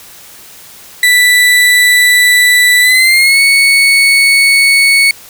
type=tone with pitch glide; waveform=35% pulse; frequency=1975.5 to 2217 Hz; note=B6 to C#7; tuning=0 to 0 cents; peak=-3 dBFS; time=1.03-5.11 s; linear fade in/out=2 ms; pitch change=+200 cents; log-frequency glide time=2.81-3.4 s; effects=white hiss -35 dBFS RMS until 5.29 s